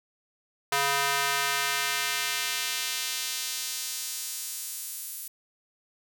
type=tone with high-pass filter sweep; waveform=square; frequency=140 Hz; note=C#3; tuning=18 cents sharp; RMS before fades=-30 dBFS; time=0.72-5.28 s; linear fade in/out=5 ms; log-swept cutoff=910 to 11000 Hz; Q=0.85; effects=none